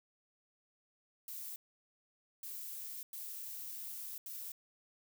violet noise bursts at uneven times, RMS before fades -45 dBFS, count 4, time 1.28-1.56 / 2.43-3.03 / 3.13-4.18 / 4.26-4.52 s, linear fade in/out 2 ms, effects none

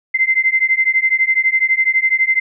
sine beating tone pair, 2070 / 2082 Hz, C7 / C7, -19 / -9 cents, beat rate 12 Hz, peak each -15 dBFS, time 0.14-2.4 s, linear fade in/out 10 ms, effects none

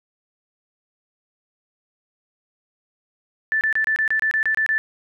sine tone bursts, 1760 Hz, A6, in tune, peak -17 dBFS, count 11, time 3.52-4.78 s, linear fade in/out 0 ms, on 90 ms, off 27 ms, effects none

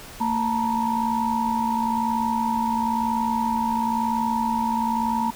sine tone cluster, 228 / 892 / 953 Hz, A#3 / A5 / A#5, -38 / +23 / +38 cents, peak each -25 dBFS, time 0.2-5.31 s, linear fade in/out 10 ms, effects pink hiss -41 dBFS RMS until 5.35 s

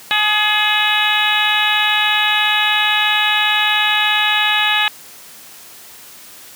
harmonic tone with a mistuned harmonic, 423 Hz, G#4, 32 cents sharp, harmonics 2 / 3 / 4 / 5 / 6 / 7 / 8 / 9, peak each -21 / -24 / -19 / -24 / -19 / -21 / -23 / -21 dBFS, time 0.11-4.88 s, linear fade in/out 0 ms, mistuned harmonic 3, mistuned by -28 cents, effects white hiss -39 dBFS RMS until 6.55 s + high-pass 100 Hz 12 dB/octave

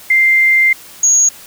sine tone pair in turn, 2093 / 6645 Hz, C7 / G#8, 0 / 0 cents, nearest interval octave + minor sixth, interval 2000 cents, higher second, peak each -7 dBFS, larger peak neither, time 0.1-0.73 / 1.03-1.29 s, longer first, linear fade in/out 5 ms, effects white hiss -37 dBFS RMS until 1.46 s

